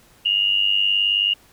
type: tone pair together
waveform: sine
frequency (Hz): 2801 / 2900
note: F7 / F#7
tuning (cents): +4 / -35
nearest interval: minor second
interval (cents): 61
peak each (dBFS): -19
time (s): 0.25-1.34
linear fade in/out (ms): 10
effects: pink hiss -53 dBFS RMS until 1.52 s